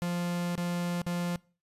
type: tone with dropouts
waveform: 45% pulse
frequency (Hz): 174.61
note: F3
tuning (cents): 0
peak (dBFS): -29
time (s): 0.02-1.36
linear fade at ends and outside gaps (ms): 0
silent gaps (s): 0.554-0.578 / 1.017-1.065
effects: noise-tail reverb RT60 0.4 s tail -24 dB re dry + resampled to 32000 Hz